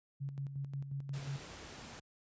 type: tone with tremolo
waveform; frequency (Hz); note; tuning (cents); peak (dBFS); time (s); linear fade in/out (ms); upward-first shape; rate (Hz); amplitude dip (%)
sine; 138.59; C#3; 0; -36; 0.2-1.39; 20; square; 5.6; 55
type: noise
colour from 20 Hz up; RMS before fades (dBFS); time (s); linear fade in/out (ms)
pink; -49; 1.13-2; 10
effects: high-pass 60 Hz 12 dB/octave + resampled to 16000 Hz